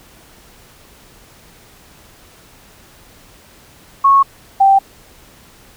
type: tone pair in turn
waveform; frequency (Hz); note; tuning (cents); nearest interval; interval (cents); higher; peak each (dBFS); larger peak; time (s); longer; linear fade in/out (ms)
sine; 1100 / 782.1; C#6 / G5; -14 / -4; tritone; 590; first; -6; neither; 4.04-4.23 / 4.6-4.79; neither; 10
effects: pink hiss -45 dBFS RMS until 5.76 s